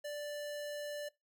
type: tone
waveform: square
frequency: 587.3 Hz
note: D5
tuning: in tune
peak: -40 dBFS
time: 0.04-1.09 s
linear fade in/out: 10 ms
effects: noise-tail reverb RT60 0.2 s tail -21 dB re dry